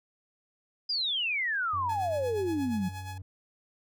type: exponential sweep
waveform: sine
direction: down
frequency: 5020 to 174.61 Hz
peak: -27 dBFS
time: 0.89-2.89 s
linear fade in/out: 10 ms
type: tone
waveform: triangle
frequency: 94 Hz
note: F#2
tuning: 28 cents sharp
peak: -36 dBFS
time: 1.73-3.22 s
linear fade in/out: 5 ms
type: tone with tremolo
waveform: sawtooth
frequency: 844 Hz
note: G#5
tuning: 28 cents sharp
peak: -35 dBFS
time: 1.89-3.18 s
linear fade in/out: 5 ms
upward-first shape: sine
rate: 8.5 Hz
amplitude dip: 65%
effects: none